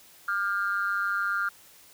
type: tone with amplitude modulation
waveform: sine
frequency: 1396.9 Hz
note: F6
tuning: in tune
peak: -20 dBFS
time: 0.28-1.49 s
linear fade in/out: 5 ms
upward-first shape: sine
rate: 193 Hz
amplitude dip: 95%
effects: tanh soft clip ceiling -17 dBFS + white hiss -54 dBFS RMS until 1.93 s